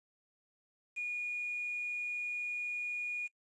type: tone with quantisation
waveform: sine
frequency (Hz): 2444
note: D#7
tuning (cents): -32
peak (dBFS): -34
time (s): 0.96-3.28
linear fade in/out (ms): 20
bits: 9
effects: noise-tail reverb RT60 0.1 s tail -22 dB re dry + resampled to 24000 Hz